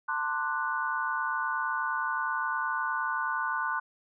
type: chord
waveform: sine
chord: D dominant seventh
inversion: second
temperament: equal with one note detuned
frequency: 895.4 / 1046.5 / 1174.7 / 1480 Hz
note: A5 / C6 / D6 / F#6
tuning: +30 / 0 / 0 / 0 cents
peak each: -35 / -33 / -36 / -31 dBFS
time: 0.08-3.8 s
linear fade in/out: 10 ms
effects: none